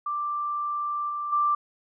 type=tone with level steps; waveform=sine; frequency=1178 Hz; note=D6; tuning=5 cents sharp; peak=-26 / -28 / -20 dBFS; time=0.06-1.55 s; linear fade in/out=5 ms; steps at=1.09 / 1.32 s; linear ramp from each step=10 ms; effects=none